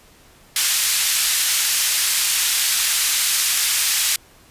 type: band-pass noise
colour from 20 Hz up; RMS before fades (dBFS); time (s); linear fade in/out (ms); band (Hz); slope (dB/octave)
white; -19; 0.56-4.16; 2; 1900 to 11000; 12
effects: pink hiss -50 dBFS RMS until 4.5 s + resampled to 32000 Hz

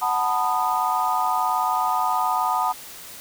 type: chord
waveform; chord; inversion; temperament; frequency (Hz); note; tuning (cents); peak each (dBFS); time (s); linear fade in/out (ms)
sine; B dominant seventh; second; just; 740.8 / 889 / 987.8 / 1234.7; F#5 / A5 / B5 / D#6; +2 / +18 / 0 / -14; -25; 0.01-2.73; 20
effects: white hiss -40 dBFS RMS until 3.2 s

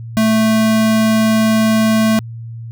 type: tone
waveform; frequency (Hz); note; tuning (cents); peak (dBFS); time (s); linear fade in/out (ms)
square; 220; A3; 0; -11; 0.17-2.19; 0
effects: added 115 Hz sine -26 dBFS peak until 2.71 s

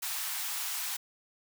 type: high-pass noise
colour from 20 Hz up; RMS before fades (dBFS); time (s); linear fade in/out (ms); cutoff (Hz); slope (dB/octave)
white; -35; 0.02-0.97; 10; 760; 48
effects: none

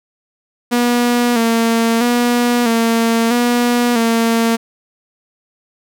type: tone with vibrato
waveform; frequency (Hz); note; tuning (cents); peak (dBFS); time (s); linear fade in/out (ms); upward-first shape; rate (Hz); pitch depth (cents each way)
sawtooth; 235.1; A#3; +15; -8; 0.71-4.57; 20; square; 0.77; 46
effects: none

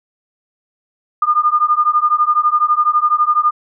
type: beating tone pair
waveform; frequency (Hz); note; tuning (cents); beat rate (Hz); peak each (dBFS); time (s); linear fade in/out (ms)
sine; 1208 / 1220; D6 / D#6; +48 / -34; 12; -14; 1.22-3.51; 5
effects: none

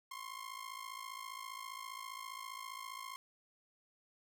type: ring-modulated tone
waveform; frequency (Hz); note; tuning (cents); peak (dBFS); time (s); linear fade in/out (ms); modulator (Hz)
sawtooth; 1063; C6; +27; -38; 0.11-3.16; 0; 27.5
effects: none

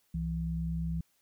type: tone pair together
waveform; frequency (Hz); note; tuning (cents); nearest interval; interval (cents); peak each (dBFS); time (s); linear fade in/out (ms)
sine; 65.6 / 165.13; C2 / E3; +5 / +3; octave + major third; 1598; -35 / -32; 0.14-1.01; 5
effects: white hiss -72 dBFS RMS until 1.21 s

